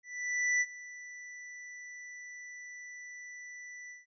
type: tone with ADSR envelope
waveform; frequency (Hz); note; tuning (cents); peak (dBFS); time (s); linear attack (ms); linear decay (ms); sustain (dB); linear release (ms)
square; 1975.5; B6; 0; -26; 0.03-4.06; 580; 43; -19; 160
effects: resampled to 16000 Hz